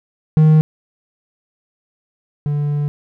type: tone pair in turn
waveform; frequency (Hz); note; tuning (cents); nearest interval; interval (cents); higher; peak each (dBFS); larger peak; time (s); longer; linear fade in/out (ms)
triangle; 155.56 / 146.25; D#3 / D3; 0 / -7; minor second; 107; first; -5 / -14; first; 0.37-0.61 / 2.46-2.88; second; 0
effects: none